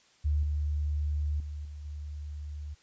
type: tone with level steps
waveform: sine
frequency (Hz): 74.2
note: D2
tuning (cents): +18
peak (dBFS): -24 / -27 / -35 / -39 / -36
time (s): 0.24-2.75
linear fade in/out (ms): 20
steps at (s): 0.43 / 1.4 / 1.65 / 1.85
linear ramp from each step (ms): 2
effects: white hiss -63 dBFS RMS until 2.82 s + resampled to 16000 Hz